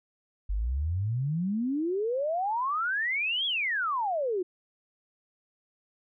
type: exponential two-way sweep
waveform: sine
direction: up then down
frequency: 46.25 to 3400 to 345.8 Hz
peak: -26 dBFS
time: 0.49-4.43 s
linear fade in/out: 10 ms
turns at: 3.46 s
effects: none